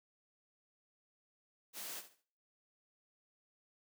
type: noise with echo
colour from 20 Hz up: white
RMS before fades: -45 dBFS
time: 1.73-2.03 s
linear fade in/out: 50 ms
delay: 71 ms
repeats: 3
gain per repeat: -12 dB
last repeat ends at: 2.243 s
effects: noise-tail reverb RT60 0.6 s tail -26 dB re dry + high-pass 200 Hz 12 dB/octave